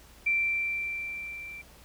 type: tone with level ramp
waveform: sine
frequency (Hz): 2349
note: D7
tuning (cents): 0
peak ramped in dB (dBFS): -22 to -40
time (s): 0.26-1.62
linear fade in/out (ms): 10
effects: added 60 Hz sine -55 dBFS peak until 1.84 s + pink hiss -55 dBFS RMS until 1.84 s